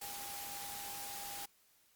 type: tone in noise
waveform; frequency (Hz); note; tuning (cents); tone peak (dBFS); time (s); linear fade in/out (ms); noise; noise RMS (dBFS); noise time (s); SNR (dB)
sine; 807; G#5; -50; -49; 0.01-1.46; 10; white; -45; 0.01-1.46; -7
effects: white hiss -70 dBFS RMS until 1.95 s + Opus 48 kbps